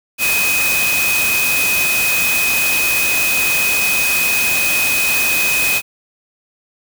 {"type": "tone in noise", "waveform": "sine", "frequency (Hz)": 2512, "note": "D#7", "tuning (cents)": 16, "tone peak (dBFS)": -15, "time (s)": [0.18, 5.82], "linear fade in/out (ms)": 50, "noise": "white", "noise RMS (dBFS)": -19, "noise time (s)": [0.18, 5.82], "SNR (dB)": 1, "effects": []}